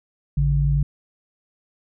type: tone pair together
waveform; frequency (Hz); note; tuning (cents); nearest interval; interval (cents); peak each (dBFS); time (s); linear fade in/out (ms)
sine; 55.58 / 143.4; A1 / D3; +18 / -41; octave + major third; 1641; -20 / -18; 0.37-0.83; 5
effects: none